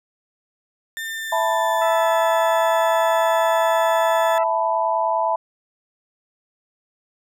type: tone with pitch glide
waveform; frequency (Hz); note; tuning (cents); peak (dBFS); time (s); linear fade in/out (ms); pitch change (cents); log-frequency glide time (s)
35% pulse; 1798 to 1728.7; A6 to A6; +37 to -31; -25; 0.97-4.38; 0; -68; 1.11-2.08
type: chord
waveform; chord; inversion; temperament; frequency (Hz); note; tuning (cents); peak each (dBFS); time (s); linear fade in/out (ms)
sine; E suspended fourth; none; just; 659.3 / 879 / 988.9; E5 / A5 / B5; 0 / -2 / +2; -22; 1.32-5.36; 5
type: harmonic tone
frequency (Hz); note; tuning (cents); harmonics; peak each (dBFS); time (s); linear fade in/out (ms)
659.3; E5; 0; 1 / 2 / 3 / 4; -27 / -28 / -36 / -40; 1.81-4.44; 10
effects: none